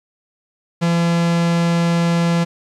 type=tone; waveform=45% pulse; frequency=169.7 Hz; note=F3; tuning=49 cents flat; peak=-14 dBFS; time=0.81-2.45 s; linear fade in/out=20 ms; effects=low-pass 7000 Hz 12 dB/octave + 9-bit